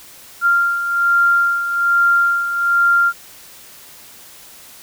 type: beating tone pair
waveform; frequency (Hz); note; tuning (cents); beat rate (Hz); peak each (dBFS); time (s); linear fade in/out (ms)
sine; 1390 / 1391.2; F6 / F6; -9 / -7; 1.2; -20 / -13; 0.41-3.13; 50
effects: white hiss -41 dBFS RMS until 4.82 s